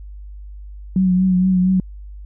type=tone with vibrato; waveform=sine; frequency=184.9 Hz; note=F#3; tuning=1 cent flat; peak=-12 dBFS; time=0.96-1.8 s; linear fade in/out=2 ms; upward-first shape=triangle; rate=4.3 Hz; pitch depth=42 cents each way; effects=added 50 Hz sine -32 dBFS peak until 2.25 s